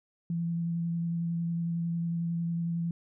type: tone with vibrato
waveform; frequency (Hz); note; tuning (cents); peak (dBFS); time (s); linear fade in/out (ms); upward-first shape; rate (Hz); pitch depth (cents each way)
sine; 168.7; E3; +40; -28; 0.3-2.91; 2; square; 11; 10
effects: none